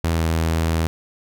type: tone with pitch glide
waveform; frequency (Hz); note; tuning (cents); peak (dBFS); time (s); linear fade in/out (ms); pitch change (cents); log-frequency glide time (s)
sawtooth; 82.6 to 81.46; E2 to E2; +4 to -20; -14; 0.04-0.87; 0; -24; 0.14-0.21
effects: none